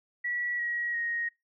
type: tone with pitch steps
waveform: sine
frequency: 1938 / 1905.8 / 1874.1 Hz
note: B6 / A#6 / A#6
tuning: -33 / +38 / +9 cents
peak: -29 dBFS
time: 0.24-1.29 s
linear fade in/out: 10 ms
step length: 350 ms
effects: noise-tail reverb RT60 0.2 s tail -23 dB re dry